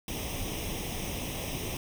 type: noise with comb filter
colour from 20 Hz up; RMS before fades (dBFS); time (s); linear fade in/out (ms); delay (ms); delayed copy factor
pink; -35; 0.08-1.77; 2; 0.34; +0.75
effects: none